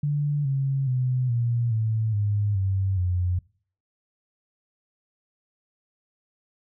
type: tone with pitch steps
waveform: sine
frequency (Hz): 145.9 / 136.13 / 127.01 / 118.51 / 110.57 / 103.17 / 96.26 / 89.81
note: D3 / C#3 / B2 / A#2 / A2 / G#2 / G2 / F2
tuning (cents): -11 / -31 / +49 / +29 / +9 / -11 / -31 / +49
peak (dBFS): -21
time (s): 0.03-3.39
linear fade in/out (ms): 5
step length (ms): 420
effects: noise-tail reverb RT60 0.5 s tail -23 dB re dry